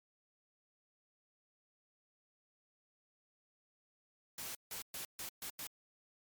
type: noise bursts at uneven times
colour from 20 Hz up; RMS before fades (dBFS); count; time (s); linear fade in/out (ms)
white; -44; 6; 4.38-4.55 / 4.71-4.82 / 4.94-5.05 / 5.19-5.29 / 5.42-5.5 / 5.59-5.67; 2
effects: MP3 96 kbps